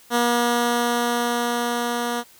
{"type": "tone with level ramp", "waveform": "10% pulse", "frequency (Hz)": 239.1, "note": "A#3", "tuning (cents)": 44, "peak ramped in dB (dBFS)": [-9, -15], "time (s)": [0.1, 2.24], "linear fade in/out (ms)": 50, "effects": ["white hiss -51 dBFS RMS until 2.39 s"]}